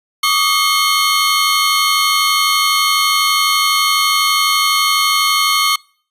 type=tone cluster; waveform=square; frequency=1137 / 1229 / 2164 / 3095 / 4341 Hz; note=C#6 / D#6 / C#7 / G7 / C#8; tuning=+44 / -22 / -42 / -23 / -37 cents; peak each=-19 dBFS; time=0.23-5.76 s; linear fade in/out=5 ms; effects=noise-tail reverb RT60 0.5 s tail -26 dB re dry + resampled to 32000 Hz